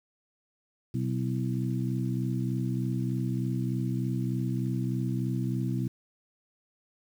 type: harmonic tone with a mistuned harmonic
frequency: 63.3 Hz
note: B1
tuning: 43 cents sharp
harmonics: 2 / 3 / 4 / 5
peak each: -29 / -33 / -35 / -37 dBFS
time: 0.94-5.88 s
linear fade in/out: 5 ms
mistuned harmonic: 5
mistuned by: +62 cents
effects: 9-bit